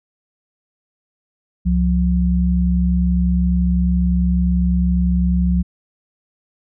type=tone pair together; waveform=sine; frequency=66.9 / 178.6 Hz; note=C2 / F3; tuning=+39 / +39 cents; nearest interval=octave + perfect fourth; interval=1700 cents; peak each=-16 dBFS; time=1.65-5.63 s; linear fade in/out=20 ms; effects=none